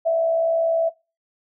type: tone with frequency modulation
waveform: sine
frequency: 659.3 Hz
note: E5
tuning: in tune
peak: -16 dBFS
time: 0.05-0.9 s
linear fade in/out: 20 ms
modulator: 62 Hz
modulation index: 0.29
effects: noise-tail reverb RT60 0.3 s tail -24 dB re dry